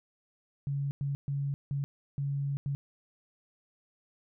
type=tone bursts at uneven times; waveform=sine; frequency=140.3 Hz; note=C#3; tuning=21 cents sharp; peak=-29 dBFS; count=6; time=0.67-0.91 / 1.01-1.15 / 1.28-1.54 / 1.71-1.84 / 2.18-2.57 / 2.66-2.75 s; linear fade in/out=0 ms; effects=none